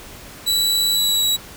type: tone with pitch glide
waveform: sawtooth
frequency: 3942 to 3890 Hz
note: B7 to B7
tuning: -4 to -27 cents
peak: -13 dBFS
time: 0.46-1.37 s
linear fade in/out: 20 ms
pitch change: -23 cents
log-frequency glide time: 0.91-1.26 s
effects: pink hiss -39 dBFS RMS until 1.56 s